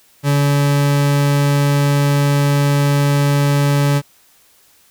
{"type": "tone", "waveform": "40% pulse", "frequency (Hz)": 142.8, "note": "D3", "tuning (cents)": -48, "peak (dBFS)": -11, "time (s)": [0.23, 4.02], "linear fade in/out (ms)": 50, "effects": ["white hiss -52 dBFS RMS until 4.9 s"]}